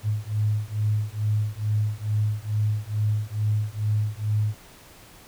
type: beating tone pair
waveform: sine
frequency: 105.1 / 107.4 Hz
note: G#2 / A2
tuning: +21 / -41 cents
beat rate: 2.3 Hz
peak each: -25 dBFS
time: 0.03-4.55 s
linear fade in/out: 50 ms
effects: pink hiss -49 dBFS RMS until 5.27 s